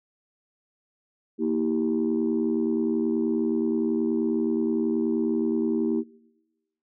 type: chord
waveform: sine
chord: E diminished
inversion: second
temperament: equal with one note detuned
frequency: 233.1 / 321.5 / 392 Hz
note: Bb3 / E4 / G4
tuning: 0 / -43 / 0 cents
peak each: -25 / -25 / -27 dBFS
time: 1.38-6.04 s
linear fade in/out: 50 ms
effects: noise-tail reverb RT60 1.0 s tail -22 dB re dry + tanh soft clip ceiling -15 dBFS